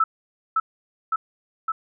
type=tone with echo; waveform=sine; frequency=1314 Hz; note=E6; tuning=6 cents flat; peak=-15 dBFS; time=0-0.04 s; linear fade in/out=5 ms; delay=560 ms; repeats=3; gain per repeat=-2 dB; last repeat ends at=1.72 s; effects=none